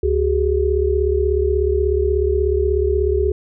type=tone cluster; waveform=sine; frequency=71.1 / 377.3 / 413.8 Hz; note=C#2 / F#4 / G#4; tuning=+45 / +34 / -6 cents; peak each=-19 dBFS; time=0.03-3.32 s; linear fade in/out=5 ms; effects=none